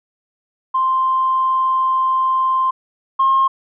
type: tone pair in turn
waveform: sine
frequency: 1046.5 / 1070.3 Hz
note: C6 / C6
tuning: 0 / +39 cents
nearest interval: unison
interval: 39 cents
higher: second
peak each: -13 / -10 dBFS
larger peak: second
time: 0.74-2.71 / 3.19-3.48 s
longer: first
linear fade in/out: 10 ms
effects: tanh soft clip ceiling -7 dBFS